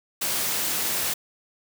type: high-pass noise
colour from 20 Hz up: white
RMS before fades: -26 dBFS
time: 0.21-1.14 s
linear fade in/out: 10 ms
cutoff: 100 Hz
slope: 12 dB/octave
effects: none

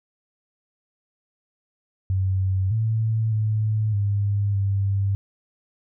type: tone with pitch steps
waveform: sine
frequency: 94.9 / 111.1 / 108 / 101.3 / 98.7 Hz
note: F#2 / A2 / A2 / G#2 / G2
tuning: +44 / +17 / -32 / -43 / +12 cents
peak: -19 dBFS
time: 2.1-5.15 s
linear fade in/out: 0 ms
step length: 610 ms
effects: none

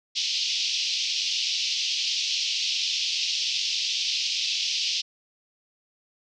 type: band-pass noise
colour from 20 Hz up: white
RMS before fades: -27 dBFS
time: 0.15-5.02 s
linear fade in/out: 20 ms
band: 2600 to 5600 Hz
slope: 48 dB/octave
effects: none

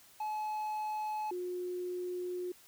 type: tone pair in turn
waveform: triangle / sine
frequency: 855 / 359.5 Hz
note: A5 / F#4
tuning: -50 / -50 cents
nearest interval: octave + minor third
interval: 1500 cents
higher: first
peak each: -32 / -35 dBFS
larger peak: first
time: 0.2-1.31 / 1.31-2.52 s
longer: second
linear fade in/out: 5 ms
effects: white hiss -60 dBFS RMS until 2.67 s

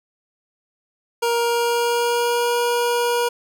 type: tone with pitch glide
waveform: 25% pulse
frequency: 470 to 478.8 Hz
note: A#4 to A#4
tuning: +14 to +46 cents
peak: -14 dBFS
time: 1.22-3.29 s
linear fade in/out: 10 ms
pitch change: +32 cents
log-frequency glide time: 1.35-2.59 s
effects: none

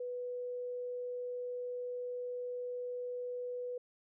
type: tone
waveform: sine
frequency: 493.2 Hz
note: B4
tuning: 2 cents flat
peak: -37 dBFS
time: 0-3.78 s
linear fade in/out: 5 ms
effects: none

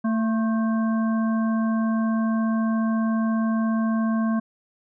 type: harmonic tone with a mistuned harmonic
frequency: 223.6 Hz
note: A3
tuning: 28 cents sharp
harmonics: 1 / 3 / 5 / 7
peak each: -20 / -33 / -33 / -38 dBFS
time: 0.04-4.4 s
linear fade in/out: 10 ms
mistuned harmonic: 5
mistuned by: -55 cents
effects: none

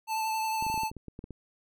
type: tone with vibrato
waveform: square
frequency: 880 Hz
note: A5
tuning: in tune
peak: -29 dBFS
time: 0.07-0.91 s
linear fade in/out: 50 ms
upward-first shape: triangle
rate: 11 Hz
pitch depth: 19 cents each way
type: clicks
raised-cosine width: 3 ms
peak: -28 dBFS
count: 12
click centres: 0.625 / 0.666 / 0.7 / 0.742 / 0.777 / 0.834 / 0.915 / 0.967 / 1.083 / 1.191 / 1.241 / 1.307 s
effects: none

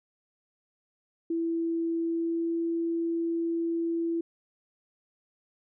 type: tone with pitch glide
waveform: sine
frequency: 332 to 334.1 Hz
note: E4 to E4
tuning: +12 to +23 cents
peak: -26 dBFS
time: 1.3-4.21 s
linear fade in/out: 5 ms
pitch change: +11 cents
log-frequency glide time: 1.99-2.56 s
effects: none

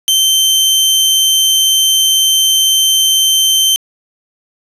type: tone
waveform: sawtooth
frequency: 3109 Hz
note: G7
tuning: 15 cents flat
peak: -5 dBFS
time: 0.08-3.76 s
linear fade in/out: 0 ms
effects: resampled to 32000 Hz + 7-bit

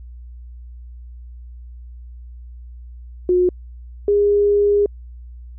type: tone pair in turn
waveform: sine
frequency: 360.9 / 408.8 Hz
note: F#4 / G#4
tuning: -43 / -27 cents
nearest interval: major second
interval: 216 cents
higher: second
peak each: -12 dBFS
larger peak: neither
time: 3.29-3.49 / 4.08-4.86 s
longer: second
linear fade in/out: 2 ms
effects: added 60 Hz sine -34 dBFS peak until 5.58 s

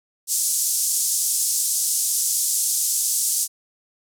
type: band-pass noise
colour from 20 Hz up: pink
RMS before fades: -22 dBFS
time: 0.27-3.48 s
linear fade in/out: 50 ms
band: 6200 to 12000 Hz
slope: 24 dB/octave
effects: none

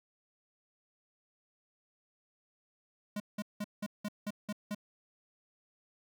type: tone bursts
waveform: square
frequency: 207.6 Hz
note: G#3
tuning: in tune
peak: -35 dBFS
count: 8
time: 3.16-4.748 s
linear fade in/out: 5 ms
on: 41 ms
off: 180 ms
effects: 12-bit

